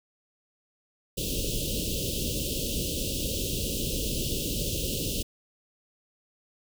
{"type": "band-stop noise", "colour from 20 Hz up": "pink", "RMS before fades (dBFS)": -30, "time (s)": [1.17, 5.23], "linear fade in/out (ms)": 10, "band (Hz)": [580, 2700], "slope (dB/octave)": 96, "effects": []}